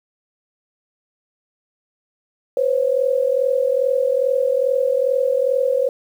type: tone pair together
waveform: sine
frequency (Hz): 501 / 543.4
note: B4 / C#5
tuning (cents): +25 / -35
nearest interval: minor second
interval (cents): 140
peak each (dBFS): -18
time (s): 2.57-5.89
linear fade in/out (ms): 2
effects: 8-bit